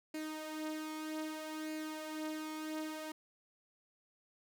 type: tone with flanger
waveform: sawtooth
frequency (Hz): 310.9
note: D#4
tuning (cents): -1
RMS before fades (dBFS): -42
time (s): 0.14-3.12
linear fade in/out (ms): 5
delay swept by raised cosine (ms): 0.43 to 4.13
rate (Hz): 0.63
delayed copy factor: +0.55
effects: none